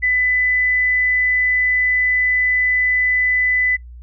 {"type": "tone", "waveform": "sine", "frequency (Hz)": 2000, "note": "B6", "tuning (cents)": 21, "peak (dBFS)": -14, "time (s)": [0.02, 3.77], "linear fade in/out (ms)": 20, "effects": ["noise-tail reverb RT60 0.1 s tail -21 dB re dry", "added 60 Hz sine -34 dBFS peak until 4.02 s"]}